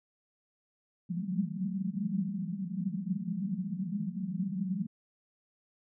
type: band-pass noise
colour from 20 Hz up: pink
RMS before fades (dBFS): -34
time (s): 1.09-4.87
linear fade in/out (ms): 10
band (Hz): 170 to 210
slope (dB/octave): 96
effects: none